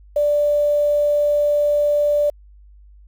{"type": "tone with quantisation", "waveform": "sine", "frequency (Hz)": 587.3, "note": "D5", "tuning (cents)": 0, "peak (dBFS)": -14, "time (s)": [0.16, 2.3], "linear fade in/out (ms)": 5, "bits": 7, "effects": ["added 50 Hz sine -43 dBFS peak until 3.07 s"]}